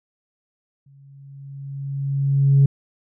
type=tone with exponential growth; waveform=sine; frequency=138.5 Hz; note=C#3; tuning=1 cent flat; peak=-8 dBFS; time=0.86-2.66 s; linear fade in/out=5 ms; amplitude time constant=390 ms; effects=tanh soft clip ceiling -7 dBFS